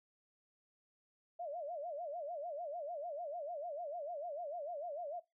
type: tone with vibrato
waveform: sine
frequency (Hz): 634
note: D#5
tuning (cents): +32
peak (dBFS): -40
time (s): 1.39-5.2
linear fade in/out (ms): 10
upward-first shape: sine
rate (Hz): 6.7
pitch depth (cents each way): 210
effects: noise-tail reverb RT60 0.2 s tail -20 dB re dry